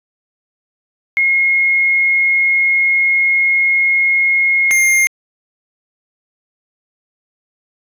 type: tone pair in turn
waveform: sine / square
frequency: 2155 / 2120 Hz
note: C#7 / C7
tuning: -49 / +22 cents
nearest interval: unison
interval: 29 cents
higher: first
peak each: -10 dBFS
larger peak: neither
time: 1.17-4.71 / 4.71-5.07 s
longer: first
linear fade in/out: 0 ms
effects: resampled to 32000 Hz